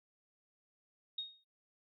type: tone with exponential decay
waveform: sine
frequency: 3729 Hz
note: A#7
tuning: in tune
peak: -34 dBFS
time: 1.18-1.44 s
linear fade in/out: 5 ms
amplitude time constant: 55 ms
effects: noise-tail reverb RT60 0.3 s tail -21 dB re dry